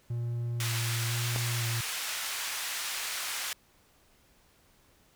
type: tone with vibrato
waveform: triangle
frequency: 117.4 Hz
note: A#2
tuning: 13 cents sharp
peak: -28 dBFS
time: 0.1-1.81 s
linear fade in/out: 5 ms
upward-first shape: square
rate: 0.99 Hz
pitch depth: 19 cents each way
type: band-pass noise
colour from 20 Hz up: pink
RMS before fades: -35 dBFS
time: 0.6-3.53 s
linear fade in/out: 2 ms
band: 1500 to 14000 Hz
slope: 12 dB/octave
type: click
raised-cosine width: 1 ms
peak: -20 dBFS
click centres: 1.361 s
effects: pink hiss -64 dBFS RMS until 5.15 s